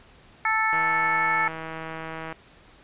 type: harmonic tone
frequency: 440 Hz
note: A4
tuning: in tune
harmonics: 2 / 3 / 4 / 5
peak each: -26 / -26 / -26 / -26 dBFS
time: 0.45-1.48 s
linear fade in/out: 2 ms
type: click train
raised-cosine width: 0.5 ms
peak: -20 dBFS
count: 258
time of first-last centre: 0.73-2.326 s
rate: 161 Hz
effects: pink hiss -53 dBFS RMS until 2.83 s + resampled to 8000 Hz